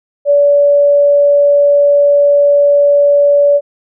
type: tone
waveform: sine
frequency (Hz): 574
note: D5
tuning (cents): -40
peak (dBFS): -5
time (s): 0.25-3.61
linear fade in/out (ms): 50
effects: none